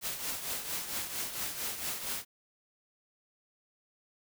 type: noise with tremolo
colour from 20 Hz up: white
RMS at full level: -34 dBFS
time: 0.01-2.25 s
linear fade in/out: 50 ms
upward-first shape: triangle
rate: 4.4 Hz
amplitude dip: 65%
effects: none